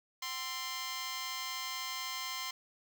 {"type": "tone with amplitude modulation", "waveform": "10% pulse", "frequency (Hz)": 1044, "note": "C6", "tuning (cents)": -4, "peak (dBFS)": -25, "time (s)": [0.22, 2.51], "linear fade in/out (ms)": 5, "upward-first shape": "sine", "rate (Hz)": 288, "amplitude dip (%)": 75, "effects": []}